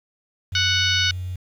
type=tone with pitch glide; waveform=sine; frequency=92.5 to 90.91 Hz; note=F#2 to F#2; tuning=0 to -30 cents; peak=-26 dBFS; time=0.52-1.36 s; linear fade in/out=5 ms; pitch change=-30 cents; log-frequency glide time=0.95-1.06 s
type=harmonic tone; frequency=740 Hz; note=F#5; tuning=in tune; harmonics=2 / 3 / 4 / 5 / 6 / 7 / 8; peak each=-24 / -27 / -23 / -24 / -27 / -31 / -31 dBFS; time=0.55-1.11 s; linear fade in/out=2 ms
effects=8-bit